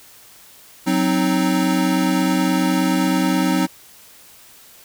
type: chord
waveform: square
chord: C diminished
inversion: second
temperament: equal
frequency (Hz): 185 / 261.6 / 311.1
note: Gb3 / C4 / Eb4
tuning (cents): 0 / 0 / 0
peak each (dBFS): -21 / -21 / -21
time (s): 0.86-3.67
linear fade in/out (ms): 20
effects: white hiss -46 dBFS RMS until 4.84 s